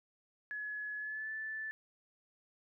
sine tone with pitch glide, 1697 to 1753.8 Hz, G#6 to A6, +37 to -6 cents, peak -38 dBFS, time 0.51-1.71 s, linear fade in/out 0 ms, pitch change +57 cents, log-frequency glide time 0.97-1.31 s, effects none

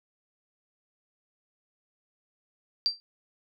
sine tone with exponential decay, 4699 Hz, D8, in tune, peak -18 dBFS, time 2.86-3 s, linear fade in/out 0 ms, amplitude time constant 29 ms, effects none

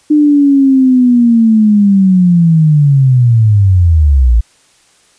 sine linear sweep, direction down, 303 to 54.1 Hz, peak -4 dBFS, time 0.1-4.41 s, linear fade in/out 10 ms, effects white hiss -49 dBFS RMS until 5.18 s + resampled to 22050 Hz

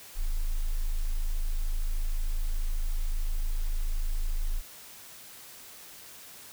sine tone, 26.78 Hz, A0, 46 cents flat, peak -23 dBFS, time 0.15-4.62 s, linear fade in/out 50 ms, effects tanh soft clip ceiling -23 dBFS + white hiss -48 dBFS RMS until 6.52 s

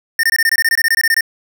square tone bursts, 1817 Hz, A#6, 45 cents flat, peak -11 dBFS, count 16, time 0.19-1.208 s, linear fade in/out 2 ms, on 43 ms, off 22 ms, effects none

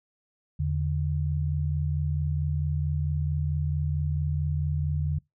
sine tone pair together, 82.34 / 146.83 Hz, E2 / D3, -1 / 0 cents, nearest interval minor seventh, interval 1001 cents, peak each -27 dBFS, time 0.59-5.19 s, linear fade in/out 10 ms, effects noise-tail reverb RT60 0.2 s tail -26 dB re dry

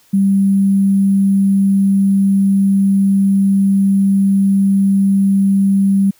sine tone with sample-and-hold, 196 Hz, G3, in tune, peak -9 dBFS, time 0.13-6.11 s, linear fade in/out 10 ms, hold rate 11025 Hz, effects white hiss -52 dBFS RMS until 6.19 s

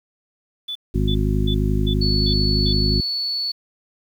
sine tone bursts, 3476 Hz, A7, 22 cents flat, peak -25 dBFS, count 6, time 0.68-2.73 s, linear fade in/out 10 ms, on 75 ms, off 320 ms
harmonic tone, 51.5 Hz, G#1, 14 cents flat, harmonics 1 / 2 / 3 / 4 / 5 / 7, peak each -20 / -23 / -25 / -26 / -27 / -28 dBFS, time 0.94-3.01 s, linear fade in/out 10 ms
sine tone, 4435 Hz, C#8, in tune, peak -21 dBFS, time 2.01-3.52 s, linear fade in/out 10 ms
effects 8-bit

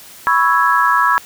sine chord, C# minor seventh, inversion third, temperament equal, 987.8 / 1108.7 / 1318.5 / 1661.2 Hz, B5 / C#6 / E6 / G#6, 0 / 0 / 0 / 0 cents, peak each -16 dBFS, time 0.27-1.18 s, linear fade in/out 0 ms, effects white hiss -39 dBFS RMS until 1.25 s

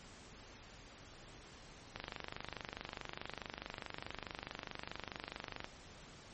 click train, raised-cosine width 0.3 ms, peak -25 dBFS, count 92, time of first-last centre 1.96-5.644 s, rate 24.7 Hz, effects pink hiss -56 dBFS RMS until 6.33 s + MP3 32 kbps

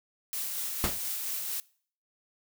blue noise with tremolo, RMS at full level -33 dBFS, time 0.33-1.6 s, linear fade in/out 0 ms, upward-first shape sine, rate 4.3 Hz, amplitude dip 25%
pink noise with exponential decay, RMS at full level -25 dBFS, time 0.84-1.02 s, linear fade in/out 0 ms, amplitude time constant 38 ms
effects noise-tail reverb RT60 0.5 s tail -23 dB re dry

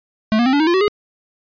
square tone with pitch steps, 217.4 / 238.4 / 261.5 / 286.9 / 314.6 / 345.1 / 378.5 / 415.2 Hz, A3 / A#3 / C4 / D4 / D#4 / F4 / F#4 / G#4, -21 / +39 / -1 / -40 / +19 / -21 / +39 / 0 cents, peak -13 dBFS, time 0.32-0.88 s, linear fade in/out 0 ms, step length 70 ms, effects resampled to 11025 Hz

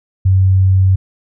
sine tone, 94.7 Hz, F#2, 41 cents sharp, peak -7 dBFS, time 0.25-0.96 s, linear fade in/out 10 ms, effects none

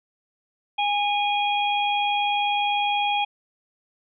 harmonic tone, 821 Hz, G#5, 20 cents flat, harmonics 1 / 3 / 4, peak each -22 / -27 / -28 dBFS, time 0.78-3.25 s, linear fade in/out 10 ms, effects none

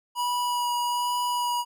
square tone with vibrato, 972 Hz, B5, 28 cents flat, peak -25 dBFS, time 0.15-1.65 s, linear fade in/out 50 ms, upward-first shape sine, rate 1.2 Hz, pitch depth 11 cents each way, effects none

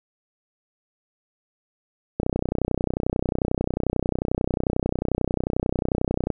click train, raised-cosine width 2 ms, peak -9 dBFS, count 129, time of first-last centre 2.2-6.303 s, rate 31.2 Hz, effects none

